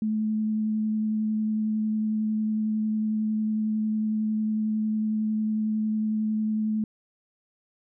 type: tone with vibrato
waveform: sine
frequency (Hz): 216.1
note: A3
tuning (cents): -31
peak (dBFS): -23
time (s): 0.02-6.84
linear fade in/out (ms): 2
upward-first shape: sine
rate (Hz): 11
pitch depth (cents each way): 10
effects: none